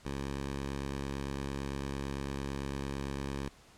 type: tone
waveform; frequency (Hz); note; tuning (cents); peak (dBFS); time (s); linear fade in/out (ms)
10% pulse; 68.9; C#2; -10; -27; 0.05-3.49; 5
effects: pink hiss -59 dBFS RMS until 3.77 s + low-pass 9000 Hz 12 dB/octave